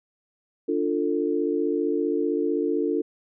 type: chord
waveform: sine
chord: D minor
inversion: none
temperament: equal with one note detuned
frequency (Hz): 293.7 / 349.2 / 445.6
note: D4 / F4 / A4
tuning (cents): 0 / 0 / +22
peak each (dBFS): -26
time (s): 0.68-3.02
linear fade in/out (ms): 10
effects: none